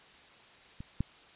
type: clicks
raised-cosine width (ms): 5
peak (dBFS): -29 / -17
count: 2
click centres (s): 0.805 / 1.006
effects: white hiss -56 dBFS RMS until 1.35 s + resampled to 8000 Hz